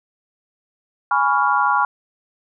sine chord, C# dominant seventh, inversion second, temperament equal with one note detuned, 830.6 / 987.8 / 1119.7 / 1396.9 Hz, G#5 / B5 / C#6 / E#6, 0 / 0 / +17 / 0 cents, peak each -20 dBFS, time 1.11-1.85 s, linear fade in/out 2 ms, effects none

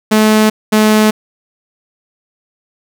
sawtooth tone pair in turn, 215.8 / 215 Hz, A3 / A3, -33 / -40 cents, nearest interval unison, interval 7 cents, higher first, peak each -3 dBFS, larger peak neither, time 0.11-0.5 / 0.72-1.11 s, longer neither, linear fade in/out 10 ms, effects none

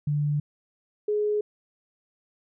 sine tone pair in turn, 147.1 / 419.4 Hz, D3 / G#4, +3 / +17 cents, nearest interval octave + tritone, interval 1814 cents, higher second, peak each -22 dBFS, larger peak neither, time 0.07-0.4 / 1.08-1.41 s, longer neither, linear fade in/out 5 ms, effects none

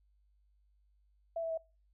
sine tone with pitch steps, 664 / 656 / 648.1 Hz, E5 / E5 / E5, +12 / -9 / -30 cents, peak -33 dBFS, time 1.36-1.576 s, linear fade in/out 5 ms, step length 72 ms, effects noise-tail reverb RT60 0.3 s tail -23 dB re dry + added 50 Hz sine -67 dBFS peak until 1.93 s

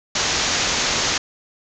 white low-pass noise, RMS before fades -21 dBFS, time 0.15-1.18 s, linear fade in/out 5 ms, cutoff 7000 Hz, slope 96 dB/octave, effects none

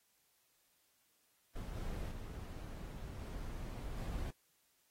brown noise with level steps, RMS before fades -44 / -42 / -46 / -44 / -41 dBFS, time 1.55-4.31 s, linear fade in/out 10 ms, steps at 1.75 / 2.1 / 3.19 / 3.97 s, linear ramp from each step 20 ms, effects white hiss -75 dBFS RMS until 4.9 s + AAC 48 kbps

